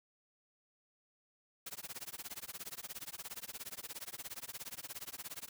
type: noise with tremolo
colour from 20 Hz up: white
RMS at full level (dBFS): -43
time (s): 1.66-5.49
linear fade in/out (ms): 5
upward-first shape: sine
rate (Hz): 17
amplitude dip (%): 100
effects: none